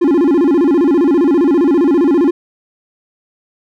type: tone with vibrato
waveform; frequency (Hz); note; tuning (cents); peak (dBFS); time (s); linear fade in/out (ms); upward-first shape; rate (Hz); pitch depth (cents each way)
triangle; 311.1; D#4; 0; -6; 0.01-2.31; 10; square; 15; 200
effects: none